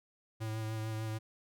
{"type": "tone with vibrato", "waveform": "square", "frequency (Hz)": 110, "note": "A2", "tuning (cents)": 0, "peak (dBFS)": -36, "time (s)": [0.4, 1.19], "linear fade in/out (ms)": 20, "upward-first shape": "triangle", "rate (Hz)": 6.7, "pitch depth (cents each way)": 24, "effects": []}